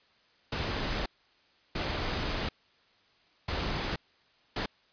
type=noise bursts at uneven times; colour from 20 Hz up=pink; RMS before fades=-32 dBFS; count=4; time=0.52-1.06 / 1.75-2.49 / 3.48-3.96 / 4.56-4.66 s; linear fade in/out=5 ms; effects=white hiss -65 dBFS RMS until 4.92 s + resampled to 11025 Hz